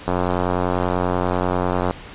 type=click train; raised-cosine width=1 ms; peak=-6 dBFS; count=166; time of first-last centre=0.08-1.909 s; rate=90.2 Hz; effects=pink hiss -38 dBFS RMS until 2.14 s + resampled to 8000 Hz